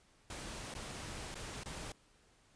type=noise with dropouts; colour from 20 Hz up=pink; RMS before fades=-45 dBFS; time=0.3-1.92 s; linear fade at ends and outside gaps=2 ms; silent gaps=0.74-0.75 / 1.344-1.354 / 1.635-1.658 s; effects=pink hiss -68 dBFS RMS until 2.55 s + resampled to 22050 Hz

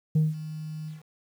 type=tone with ADSR envelope; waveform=sine; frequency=155.56 Hz; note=D#3; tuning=in tune; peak=-15 dBFS; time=0.15-1.03 s; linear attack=9 ms; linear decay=180 ms; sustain=-18 dB; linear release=150 ms; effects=tanh soft clip ceiling -17 dBFS + 9-bit

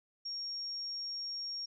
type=tone; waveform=sine; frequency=5560 Hz; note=F8; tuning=9 cents flat; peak=-37 dBFS; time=0.25-1.66 s; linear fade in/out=10 ms; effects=none

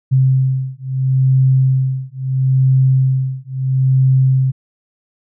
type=beating tone pair; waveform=sine; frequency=131.3 / 132.05 Hz; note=C3 / C3; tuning=+6 / +16 cents; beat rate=0.75 Hz; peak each=-14 dBFS; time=0.11-4.52 s; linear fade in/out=20 ms; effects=none

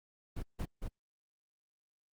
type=noise bursts; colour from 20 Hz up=brown; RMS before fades=-37 dBFS; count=3; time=0.36-0.884 s; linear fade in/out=10 ms; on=68 ms; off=160 ms; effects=Opus 24 kbps

